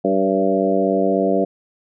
harmonic tone with a mistuned harmonic, 96.6 Hz, G2, 25 cents flat, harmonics 2 / 3 / 4 / 5 / 6 / 7, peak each -22 / -22 / -22 / -22 / -22 / -22 dBFS, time 0.04-1.45 s, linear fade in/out 10 ms, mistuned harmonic 6, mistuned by -21 cents, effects none

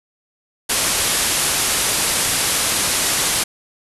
white low-pass noise, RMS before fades -19 dBFS, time 0.69-3.44 s, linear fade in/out 10 ms, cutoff 12000 Hz, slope 96 dB/octave, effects none

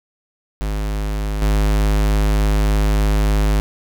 square tone with level steps, 51.7 Hz, G#1, 7 cents flat, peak -20 / -14 dBFS, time 0.61-3.6 s, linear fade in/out 0 ms, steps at 1.42 s, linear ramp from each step 2 ms, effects none

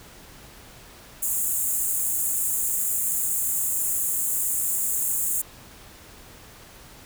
pink high-pass noise, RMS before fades -25 dBFS, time 1.22-5.42 s, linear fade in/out 10 ms, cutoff 6900 Hz, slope 96 dB/octave, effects pink hiss -47 dBFS RMS until 7.05 s

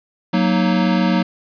square chord, D# minor, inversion first, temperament equal, 185 / 233.1 / 311.1 Hz, F#3 / A#3 / D#4, 0 / 0 / 0 cents, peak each -17 / -20 / -22 dBFS, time 0.33-1.23 s, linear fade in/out 10 ms, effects resampled to 11025 Hz + 7-bit

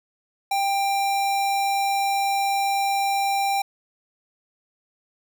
square tone, 791 Hz, G5, 15 cents sharp, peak -21 dBFS, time 0.51-3.62 s, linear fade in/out 5 ms, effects none

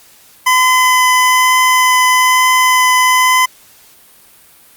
25% pulse tone with vibrato, 1015 Hz, B5, 47 cents sharp, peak -4 dBFS, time 0.46-3.46 s, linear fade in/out 10 ms, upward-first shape triangle, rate 1.1 Hz, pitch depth 8 cents each way, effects white hiss -44 dBFS RMS until 4.76 s + Opus 48 kbps

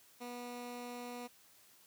15% pulse tone, 243.5 Hz, B3, 24 cents flat, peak -37 dBFS, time 0.2-1.28 s, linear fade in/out 20 ms, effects white hiss -64 dBFS RMS until 1.86 s + high-pass 80 Hz 12 dB/octave

